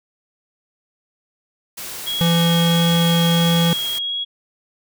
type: noise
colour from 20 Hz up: white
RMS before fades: -31 dBFS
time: 1.77-3.99 s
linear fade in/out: 10 ms
type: tone with vibrato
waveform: sine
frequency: 3300 Hz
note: G#7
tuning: 12 cents flat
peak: -21 dBFS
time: 2.06-4.25 s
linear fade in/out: 20 ms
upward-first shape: sine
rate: 1.5 Hz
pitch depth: 11 cents each way
type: tone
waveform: square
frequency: 168.6 Hz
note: E3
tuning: 39 cents sharp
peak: -15 dBFS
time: 2.21-3.73 s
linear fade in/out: 0 ms
effects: none